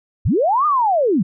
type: linear two-way sweep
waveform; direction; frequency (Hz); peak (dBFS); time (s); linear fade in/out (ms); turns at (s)
sine; up then down; 51.91 to 1244.5 to 154; -13; 0.25-1.23; 10; 0.66
effects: none